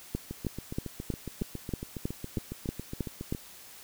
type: two click trains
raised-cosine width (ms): 3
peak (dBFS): -23 / -17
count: 23 / 11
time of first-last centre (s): 0.31-3.349 / 0.15-3.325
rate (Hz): 7.24 / 3.15
effects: white hiss -50 dBFS RMS until 3.83 s